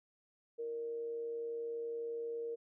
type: tone with amplitude modulation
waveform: sine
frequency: 465.9 Hz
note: A#4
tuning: 1 cent flat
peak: -36 dBFS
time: 0.58-2.56 s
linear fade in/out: 20 ms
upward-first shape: sine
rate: 137 Hz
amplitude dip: 30%
effects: none